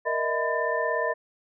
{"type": "tone cluster", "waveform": "sine", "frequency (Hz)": [467, 610, 647, 1007, 1785], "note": ["A#4", "D#5", "E5", "B5", "A6"], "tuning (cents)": [3, -34, -32, 33, 24], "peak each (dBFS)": -30, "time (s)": [0.05, 1.14], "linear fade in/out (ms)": 20, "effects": []}